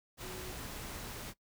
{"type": "tone in noise", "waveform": "sine", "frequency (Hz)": 368.1, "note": "F#4", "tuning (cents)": -9, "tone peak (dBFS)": -47, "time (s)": [0.21, 0.55], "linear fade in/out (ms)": 50, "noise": "pink", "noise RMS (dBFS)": -44, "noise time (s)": [0.17, 1.34], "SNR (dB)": -6, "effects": ["noise-tail reverb RT60 0.1 s tail -19 dB re dry"]}